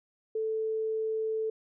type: tone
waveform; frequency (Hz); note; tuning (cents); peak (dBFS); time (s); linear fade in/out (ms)
sine; 440; A4; 0; -28; 0.35-1.5; 5
effects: none

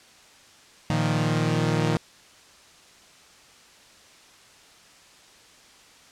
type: chord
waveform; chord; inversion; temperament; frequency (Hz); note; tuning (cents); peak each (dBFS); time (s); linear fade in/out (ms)
sawtooth; Bb suspended fourth; none; equal; 116.54 / 155.56 / 174.61; Bb2 / Eb3 / F3; 0 / 0 / 0; -22 / -20 / -25; 0.9-1.97; 0
effects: white hiss -52 dBFS RMS until 6.11 s + low-pass 7000 Hz 12 dB/octave

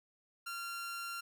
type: tone with amplitude modulation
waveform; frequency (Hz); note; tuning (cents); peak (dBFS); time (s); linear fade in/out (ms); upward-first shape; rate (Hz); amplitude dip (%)
sawtooth; 1380; F6; -21; -35; 0.46-1.21; 10; sine; 289; 25
effects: none

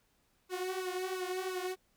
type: tone with flanger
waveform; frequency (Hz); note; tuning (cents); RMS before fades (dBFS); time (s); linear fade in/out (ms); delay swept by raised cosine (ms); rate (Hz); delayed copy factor
sawtooth; 370; F#4; 0; -37; 0.49-1.76; 50; 1.9 to 5.9; 2.9; +0.8
effects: pink hiss -73 dBFS RMS until 1.96 s

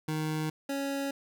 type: tone pair in turn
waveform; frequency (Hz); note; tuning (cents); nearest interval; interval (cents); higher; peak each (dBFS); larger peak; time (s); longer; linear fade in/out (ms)
25% pulse; 155.56 / 277.2; D#3 / C#4; 0 / 0; minor seventh; 1000; second; -26 / -27; first; 0.08-0.5 / 0.69-1.11; neither; 5
effects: none

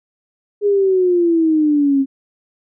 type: exponential sweep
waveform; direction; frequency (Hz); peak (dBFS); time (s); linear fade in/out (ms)
sine; down; 415.3 to 267.6; -11; 0.61-2.06; 50
effects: none

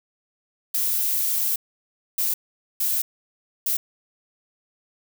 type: noise bursts at uneven times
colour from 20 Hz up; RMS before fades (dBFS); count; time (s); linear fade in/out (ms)
violet; -23; 4; 0.74-1.56 / 2.18-2.34 / 2.8-3.02 / 3.66-3.77; 5
effects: none

